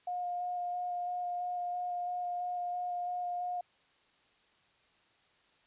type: tone with vibrato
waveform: sine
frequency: 713 Hz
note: F5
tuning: 36 cents sharp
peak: -33 dBFS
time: 0.07-3.61 s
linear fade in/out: 5 ms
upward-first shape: square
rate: 3 Hz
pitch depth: 9 cents each way
effects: white hiss -68 dBFS RMS until 5.66 s + resampled to 8000 Hz